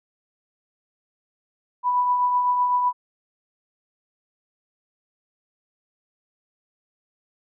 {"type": "tone with tremolo", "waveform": "sine", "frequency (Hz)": 987.8, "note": "B5", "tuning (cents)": 0, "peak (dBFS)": -16, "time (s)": [1.83, 2.93], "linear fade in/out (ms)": 50, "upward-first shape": "triangle", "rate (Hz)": 7.9, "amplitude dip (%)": 40, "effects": []}